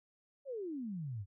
sine exponential sweep, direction down, 575 to 91.6 Hz, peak -38 dBFS, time 0.45-1.26 s, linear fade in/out 50 ms, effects none

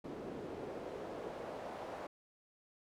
pink noise with band-pass filter sweep, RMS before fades -45 dBFS, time 0.04-2.07 s, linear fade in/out 5 ms, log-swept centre 360 to 660 Hz, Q 1.8, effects none

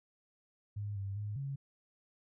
sine tone with pitch steps, 102.9 / 98.4 / 104.1 / 138 Hz, G#2 / G2 / G#2 / C#3, -16 / +7 / +5 / -7 cents, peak -36 dBFS, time 0.76-1.56 s, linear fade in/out 10 ms, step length 200 ms, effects none

